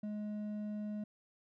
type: tone with hard clipping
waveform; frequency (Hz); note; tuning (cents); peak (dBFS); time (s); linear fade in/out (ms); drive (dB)
sine; 210; G#3; +19; -39; 0.03-1.04; 5; 5
effects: none